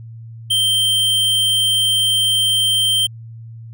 square tone, 3136 Hz, G7, in tune, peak -14 dBFS, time 0.5-3.07 s, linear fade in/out 10 ms, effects added 114 Hz sine -32 dBFS peak until 3.73 s

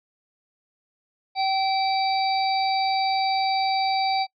harmonic tone, 772 Hz, G5, 27 cents flat, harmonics 1 / 3 / 5 / 6, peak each -21 / -31 / -34 / -30 dBFS, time 1.35-4.27 s, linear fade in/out 50 ms, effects noise-tail reverb RT60 0.1 s tail -25 dB re dry

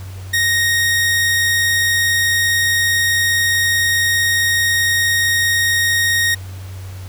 sawtooth tone, 1864.7 Hz, A#6, in tune, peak -10 dBFS, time 0.33-6.35 s, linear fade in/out 10 ms, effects added 94 Hz sine -28 dBFS peak until 7.08 s + pink hiss -41 dBFS RMS until 7.08 s

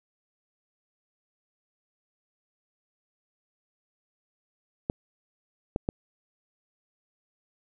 clicks, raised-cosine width 2 ms, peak -13 dBFS, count 3, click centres 4.899 / 5.761 / 5.889 s, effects none

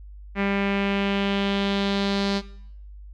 sawtooth tone with low-pass filter sweep, 198.6 Hz, G3, 23 cents sharp, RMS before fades -24 dBFS, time 0.35-2.42 s, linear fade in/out 50 ms, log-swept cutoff 2200 to 4500 Hz, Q 2.9, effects noise-tail reverb RT60 0.7 s tail -18 dB re dry + added 50 Hz sine -39 dBFS peak until 3.13 s

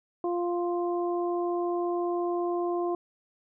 harmonic tone, 349.2 Hz, F4, in tune, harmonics 1 / 2 / 3, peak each -27 / -33 / -37 dBFS, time 0.24-2.95 s, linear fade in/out 2 ms, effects none

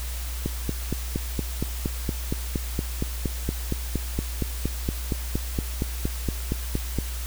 click train, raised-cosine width 3 ms, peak -12 dBFS, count 29, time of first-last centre 0.46-6.987 s, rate 4.29 Hz, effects added 60 Hz sine -29 dBFS peak until 7.26 s + white hiss -38 dBFS RMS until 7.26 s

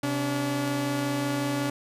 sawtooth tone pair together, 130.6 / 286.7 Hz, C3 / D4, -3 / -42 cents, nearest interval octave + major second, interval 1361 cents, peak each -27 / -23 dBFS, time 0.03-1.7 s, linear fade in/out 5 ms, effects resampled to 32000 Hz

